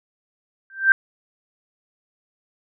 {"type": "tone with exponential growth", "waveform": "sine", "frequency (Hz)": 1568, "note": "G6", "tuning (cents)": 0, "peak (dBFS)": -6, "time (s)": [0.7, 0.92], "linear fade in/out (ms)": 1, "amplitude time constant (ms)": 46, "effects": []}